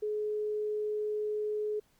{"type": "tone", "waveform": "sine", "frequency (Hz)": 423.3, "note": "G#4", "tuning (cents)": 33, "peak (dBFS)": -30, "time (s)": [0.02, 1.8], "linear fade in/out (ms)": 10, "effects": ["pink hiss -69 dBFS RMS until 1.99 s"]}